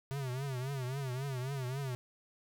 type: tone with vibrato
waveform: square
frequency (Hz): 132.3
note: C3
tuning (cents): +20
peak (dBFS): -36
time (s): 0.11-1.95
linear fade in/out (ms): 0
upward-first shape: triangle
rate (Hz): 3.7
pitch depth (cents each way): 140
effects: none